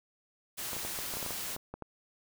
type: noise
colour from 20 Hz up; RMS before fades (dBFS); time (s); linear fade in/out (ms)
white; -38; 0.57-1.57; 20
type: clicks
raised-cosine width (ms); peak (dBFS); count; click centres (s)
1; -26; 12; 0.732 / 0.766 / 0.85 / 0.989 / 1.138 / 1.17 / 1.228 / 1.263 / 1.307 / 1.564 / 1.74 / 1.823
effects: none